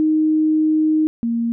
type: tone pair in turn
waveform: sine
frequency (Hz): 311.1 / 232.5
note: D#4 / A#3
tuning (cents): 0 / -4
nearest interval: perfect fourth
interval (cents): 504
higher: first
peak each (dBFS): -13 / -17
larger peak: first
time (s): 0-1.07 / 1.23-1.52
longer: first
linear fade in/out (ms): 0
effects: none